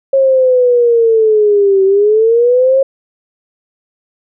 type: linear two-way sweep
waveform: sine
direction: down then up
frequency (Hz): 544 to 381.9 to 544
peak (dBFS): -6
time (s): 0.13-2.83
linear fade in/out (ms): 5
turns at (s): 1.84
effects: none